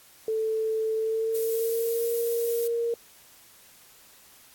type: tone with pitch glide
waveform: sine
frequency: 440.7 to 466.9 Hz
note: A4 to A#4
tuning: +3 to +3 cents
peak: -24 dBFS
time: 0.28-2.94 s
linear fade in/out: 2 ms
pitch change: +100 cents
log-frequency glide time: 0.96-2.14 s
type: noise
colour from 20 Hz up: violet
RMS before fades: -35 dBFS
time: 1.34-2.68 s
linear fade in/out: 10 ms
effects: white hiss -54 dBFS RMS until 4.54 s + AAC 64 kbps